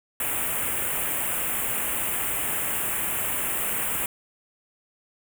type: band-stop noise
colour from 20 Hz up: white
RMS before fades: -27 dBFS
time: 0.2-4.06 s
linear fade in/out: 2 ms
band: 3000 to 7900 Hz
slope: 48 dB/octave
effects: none